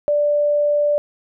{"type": "tone", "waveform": "sine", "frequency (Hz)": 587.3, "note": "D5", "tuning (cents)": 0, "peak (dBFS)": -14, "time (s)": [0.08, 0.98], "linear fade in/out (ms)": 0, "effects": []}